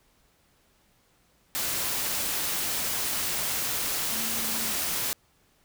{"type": "tone in noise", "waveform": "sine", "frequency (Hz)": 225.3, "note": "A3", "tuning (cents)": 41, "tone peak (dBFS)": -40, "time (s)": [4.12, 4.72], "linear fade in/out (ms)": 0, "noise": "white", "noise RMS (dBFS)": -29, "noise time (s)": [1.55, 5.13], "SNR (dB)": -14, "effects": ["pink hiss -65 dBFS RMS until 5.64 s"]}